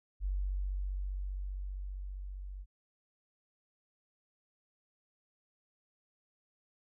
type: tone with level ramp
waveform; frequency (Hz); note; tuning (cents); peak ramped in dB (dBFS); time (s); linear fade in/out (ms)
sine; 47.57; F#1; +49; -30 to -41; 0.2-2.66; 50
effects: none